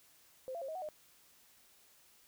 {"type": "tone with pitch steps", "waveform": "sine", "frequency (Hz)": [519, 678, 539, 633, 742, 611], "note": ["C5", "E5", "C#5", "D#5", "F#5", "D#5"], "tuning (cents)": [-14, 49, -49, 30, 5, -32], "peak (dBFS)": -39, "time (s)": [0.48, 0.888], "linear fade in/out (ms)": 0, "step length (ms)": 68, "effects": ["white hiss -65 dBFS RMS until 2.27 s"]}